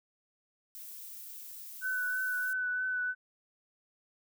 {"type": "noise", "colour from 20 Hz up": "violet", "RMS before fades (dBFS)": -46, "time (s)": [0.75, 2.53], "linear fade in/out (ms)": 0}
{"type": "tone with vibrato", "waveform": "sine", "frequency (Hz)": 1500, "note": "F#6", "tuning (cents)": 23, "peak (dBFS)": -30, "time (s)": [1.81, 3.15], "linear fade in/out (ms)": 50, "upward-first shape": "triangle", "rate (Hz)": 3.1, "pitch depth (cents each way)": 23}
{"effects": []}